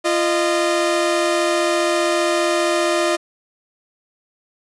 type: tone pair together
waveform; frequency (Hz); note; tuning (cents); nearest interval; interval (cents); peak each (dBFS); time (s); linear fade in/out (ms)
sawtooth; 344.3 / 613.5; F4 / D#5; -25 / -25; minor seventh; 1000; -15; 0.04-3.17; 20
effects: resampled to 24000 Hz